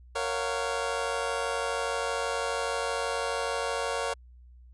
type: chord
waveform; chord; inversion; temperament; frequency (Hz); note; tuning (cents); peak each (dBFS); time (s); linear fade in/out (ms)
25% pulse; Gb major seventh; first; just; 462.5 / 555 / 693.7 / 740; Bb4 / Db5 / F5 / Gb5; -14 / +2 / -12 / 0; -29 / -29 / -33 / -34; 0.15-4.14; 10
effects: added 61 Hz sine -49 dBFS peak until 4.73 s + resampled to 24000 Hz